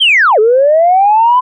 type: linear two-way sweep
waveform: sine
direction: down then up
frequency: 3270 to 415.3 to 1020 Hz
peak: -4 dBFS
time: 0-1.41 s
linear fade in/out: 20 ms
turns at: 0.39 s
effects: tanh soft clip ceiling 0 dBFS